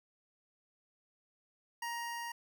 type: tone with level ramp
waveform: 25% pulse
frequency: 940 Hz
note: A#5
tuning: 14 cents sharp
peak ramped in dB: -33 to -36 dBFS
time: 1.82-2.32 s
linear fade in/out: 5 ms
effects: none